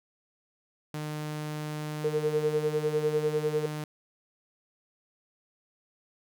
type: tone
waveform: sawtooth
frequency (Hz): 151.7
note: D#3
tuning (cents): -44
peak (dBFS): -29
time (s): 0.94-3.84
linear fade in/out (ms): 2
type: tone with tremolo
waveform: sine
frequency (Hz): 456.6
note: A#4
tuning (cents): -36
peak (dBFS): -22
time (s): 2.04-3.66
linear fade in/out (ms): 5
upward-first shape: sine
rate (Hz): 10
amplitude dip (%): 85
effects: none